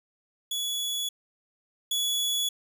sawtooth tone pair in turn, 3395 / 3395 Hz, G#7 / G#7, +37 / +37 cents, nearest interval unison, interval 0 cents, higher neither, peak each -25 / -22 dBFS, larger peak second, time 0.51-1.09 / 1.91-2.49 s, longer neither, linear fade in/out 5 ms, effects none

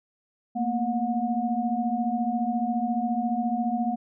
sine tone cluster, 226.3 / 240.7 / 724 Hz, A3 / B3 / F#5, +49 / -44 / -38 cents, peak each -28 dBFS, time 0.55-3.96 s, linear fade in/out 20 ms, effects none

